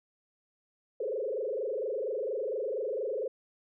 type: tone with frequency modulation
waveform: sine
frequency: 477.9 Hz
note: A#4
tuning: 43 cents sharp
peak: -30 dBFS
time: 1-3.28 s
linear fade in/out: 5 ms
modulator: 24.3 Hz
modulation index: 3
effects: none